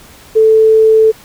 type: tone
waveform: sine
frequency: 440 Hz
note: A4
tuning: in tune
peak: -4 dBFS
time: 0.35-1.12 s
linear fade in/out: 20 ms
effects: pink hiss -39 dBFS RMS until 1.24 s